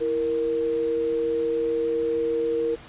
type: tone pair together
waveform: sine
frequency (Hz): 330.1 / 466.2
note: E4 / A#4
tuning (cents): +2 / 0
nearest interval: tritone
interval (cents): 598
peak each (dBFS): -30 / -22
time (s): 0-2.76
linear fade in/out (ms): 20
effects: pink hiss -45 dBFS RMS until 2.88 s + resampled to 8000 Hz